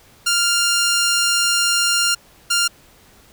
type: tone pair in turn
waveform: 10% pulse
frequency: 1396.9 / 1396.9 Hz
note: F6 / F6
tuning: 0 / 0 cents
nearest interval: unison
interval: 0 cents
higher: neither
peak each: -7 dBFS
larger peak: neither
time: 0.26-2.15 / 2.5-2.68 s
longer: first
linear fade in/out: 10 ms
effects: pink hiss -50 dBFS RMS until 3.32 s